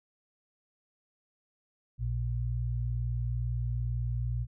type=tone pair together; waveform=sine; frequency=58.89 / 118.9 Hz; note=A#1 / A#2; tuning=+18 / +35 cents; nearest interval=octave; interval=1217 cents; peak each=-32 / -31 dBFS; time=1.98-4.47 s; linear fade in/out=50 ms; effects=none